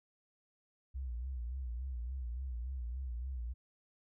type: tone with vibrato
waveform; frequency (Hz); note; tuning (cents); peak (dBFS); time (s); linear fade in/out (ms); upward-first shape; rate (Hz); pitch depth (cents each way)
sine; 62.3; B1; +16; -37; 0.94-3.54; 20; sine; 3.5; 120
effects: none